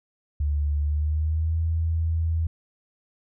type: tone with pitch glide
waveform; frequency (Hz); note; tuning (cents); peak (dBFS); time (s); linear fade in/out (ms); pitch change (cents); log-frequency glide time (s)
sine; 73.2 to 81.69; D2 to E2; -5 to -15; -21; 0.4-2.47; 5; +190; 0.81-1.59
effects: none